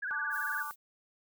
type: tone with vibrato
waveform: sine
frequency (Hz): 1568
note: G6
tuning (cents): 0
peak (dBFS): -33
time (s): 0.02-0.63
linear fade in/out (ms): 10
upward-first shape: sine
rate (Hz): 18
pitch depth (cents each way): 130
type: chord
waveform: sine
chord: D major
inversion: second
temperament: equal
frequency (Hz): 880 / 1174.7 / 1480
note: A5 / D6 / F#6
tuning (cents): 0 / 0 / 0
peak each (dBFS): -44 / -39 / -43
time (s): 0.11-0.71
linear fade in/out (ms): 0
type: noise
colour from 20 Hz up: violet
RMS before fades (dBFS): -47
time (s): 0.3-0.76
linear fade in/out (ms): 50
effects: none